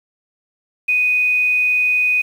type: tone with quantisation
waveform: sine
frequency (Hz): 2489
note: D#7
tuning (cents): 0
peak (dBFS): -13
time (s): 0.88-2.22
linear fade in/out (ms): 10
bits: 7
effects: none